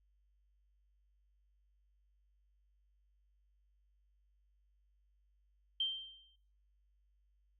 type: tone with exponential decay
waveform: sine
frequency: 3142 Hz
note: G7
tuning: 3 cents sharp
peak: -30 dBFS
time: 5.8-6.36 s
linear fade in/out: 5 ms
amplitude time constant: 120 ms
effects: noise-tail reverb RT60 0.5 s tail -25 dB re dry + added 50 Hz sine -70 dBFS peak until 7.59 s